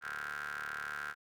25% pulse ring-modulated tone, 73.6 Hz, D2, 4 cents sharp, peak -32 dBFS, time 0.01-1.15 s, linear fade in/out 50 ms, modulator 1490 Hz, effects none

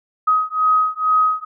sine beating tone pair, 1260 / 1262.2 Hz, D#6 / D#6, +21 / +24 cents, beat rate 2.2 Hz, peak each -17 dBFS, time 0.27-1.45 s, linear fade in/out 10 ms, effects none

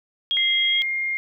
sine tone, 3264 Hz, G#7, 31 cents flat, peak -19 dBFS, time 0.31-0.82 s, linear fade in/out 0 ms
sine tone with pitch glide, 2093 to 2123 Hz, C7 to C7, 0 to +25 cents, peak -22 dBFS, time 0.37-1.17 s, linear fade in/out 0 ms, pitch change +25 cents, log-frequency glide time 0.67-0.81 s
effects none

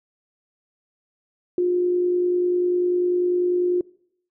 sine tone with amplitude modulation, 356.7 Hz, F4, 37 cents sharp, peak -16 dBFS, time 1.58-3.81 s, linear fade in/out 2 ms, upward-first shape sine, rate 50.1 Hz, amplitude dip 30%, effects noise-tail reverb RT60 0.7 s tail -24 dB re dry

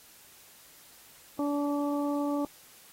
harmonic tone, 288.5 Hz, D4, 31 cents flat, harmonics 1 / 2 / 3 / 4, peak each -28 / -34 / -38 / -40 dBFS, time 1.39-2.45 s, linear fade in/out 2 ms, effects white hiss -55 dBFS RMS until 2.92 s + AAC 48 kbps

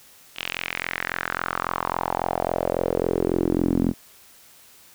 sawtooth tone with band-pass filter sweep, 43.65 Hz, F1, in tune, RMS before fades -25 dBFS, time 0.35-3.94 s, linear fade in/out 50 ms, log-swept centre 3000 to 240 Hz, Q 3.3, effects white hiss -51 dBFS RMS until 4.94 s

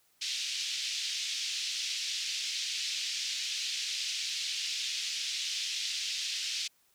white band-pass noise, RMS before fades -35 dBFS, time 0.21-6.68 s, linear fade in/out 10 ms, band 2600 to 5600 Hz, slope 24 dB/octave, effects white hiss -69 dBFS RMS until 6.94 s

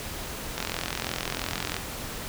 click train, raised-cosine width 0.2 ms, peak -11 dBFS, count 52, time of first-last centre 0.58-1.766 s, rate 43 Hz, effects pink hiss -36 dBFS RMS until 2.28 s

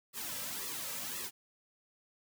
white noise with flanger, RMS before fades -40 dBFS, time 0.13-1.31 s, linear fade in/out 50 ms, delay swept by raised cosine 1.3 to 2.8 ms, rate 1.9 Hz, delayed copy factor -0.95, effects none

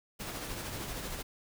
pink noise with tremolo, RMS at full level -38 dBFS, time 0.19-1.23 s, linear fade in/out 20 ms, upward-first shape sine, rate 13 Hz, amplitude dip 35%, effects none

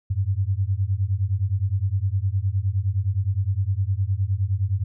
sine beating tone pair, 92.5 / 102.2 Hz, F#2 / G#2, 0 / -27 cents, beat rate 9.7 Hz, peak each -23 dBFS, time 0.1-4.84 s, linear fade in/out 10 ms, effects none

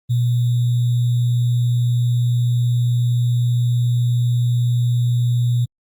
sine tone with sample-and-hold, 120.9 Hz, B2, 36 cents flat, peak -14 dBFS, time 0.09-5.66 s, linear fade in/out 20 ms, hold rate 3675 Hz, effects Opus 32 kbps

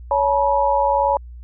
sine tone cluster, 560 / 860 / 961 Hz, C#5 / A5 / B5, +18 / -40 / -48 cents, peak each -19 dBFS, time 0.11-1.17 s, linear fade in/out 2 ms, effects added 60 Hz sine -34 dBFS peak until 1.43 s

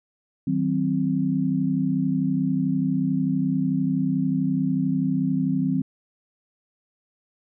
sine chord, C diminished, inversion first, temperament just, 156.98 / 188.37 / 261.6 Hz, Eb3 / Gb3 / C4, +16 / +31 / 0 cents, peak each -26 / -25 / -23 dBFS, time 0.47-5.82 s, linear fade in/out 5 ms, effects none

